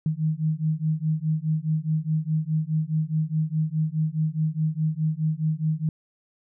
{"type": "beating tone pair", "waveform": "sine", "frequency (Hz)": [154.3, 159.1], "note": ["D#3", "D#3"], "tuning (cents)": [-14, 39], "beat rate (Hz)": 4.8, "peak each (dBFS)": [-25, -25], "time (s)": [0.06, 5.89], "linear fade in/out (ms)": 2, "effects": []}